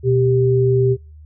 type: tone pair together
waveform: sine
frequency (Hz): 123.7 / 392.4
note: B2 / G4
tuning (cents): +3 / +2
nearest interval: octave + minor sixth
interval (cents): 1999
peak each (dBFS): -15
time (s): 0.03-0.97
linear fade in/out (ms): 50
effects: noise-tail reverb RT60 0.3 s tail -24 dB re dry + added 76 Hz sine -38 dBFS peak until 1.25 s